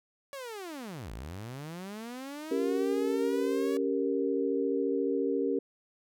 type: linear two-way sweep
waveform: sawtooth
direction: down then up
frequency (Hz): 569 to 48.04 to 569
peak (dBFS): -35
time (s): 0.33-3.77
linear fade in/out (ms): 0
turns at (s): 1.12
type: chord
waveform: sine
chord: G diminished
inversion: second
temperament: equal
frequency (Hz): 277.2 / 392 / 466.2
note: Db4 / G4 / Bb4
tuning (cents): 0 / 0 / 0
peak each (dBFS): -31 / -31 / -31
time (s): 2.51-5.59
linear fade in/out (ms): 5
effects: none